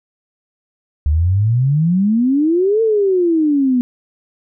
sine exponential two-way sweep, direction up then down, 71.4 to 456.5 to 242.4 Hz, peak -11 dBFS, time 1.06-3.81 s, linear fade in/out 0 ms, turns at 2.82 s, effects none

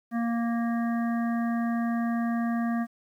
harmonic tone, 233.1 Hz, A#3, in tune, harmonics 1 / 3 / 5 / 7 / 8, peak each -25 / -35 / -39 / -42 / -43 dBFS, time 0.11-2.87 s, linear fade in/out 50 ms, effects 10-bit

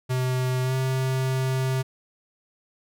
square tone with pitch glide, 128 to 131.07 Hz, C3 to C3, -38 to +3 cents, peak -23 dBFS, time 0.09-1.83 s, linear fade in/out 20 ms, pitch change +41 cents, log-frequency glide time 0.63-0.74 s, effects none

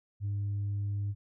sine tone, 101.3 Hz, G#2, 43 cents flat, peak -28 dBFS, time 0.2-1.15 s, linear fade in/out 50 ms, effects tanh soft clip ceiling -28 dBFS

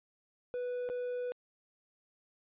triangle tone with dropouts, 493.3 Hz, B4, 2 cents flat, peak -32 dBFS, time 0.54-1.32 s, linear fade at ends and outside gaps 0 ms, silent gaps 0.89-0.899 s, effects resampled to 8000 Hz

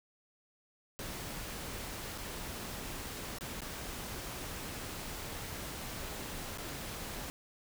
pink noise with dropouts, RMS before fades -42 dBFS, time 0.99-7.3 s, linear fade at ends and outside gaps 0 ms, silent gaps 2.178-2.182 / 3.385-3.409 / 3.606-3.618 / 6.575-6.583 s, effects none

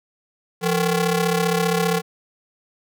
sawtooth ring-modulated tone, 311.1 Hz, D#4, in tune, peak -11 dBFS, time 0.61-2.02 s, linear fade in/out 50 ms, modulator 138 Hz, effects none

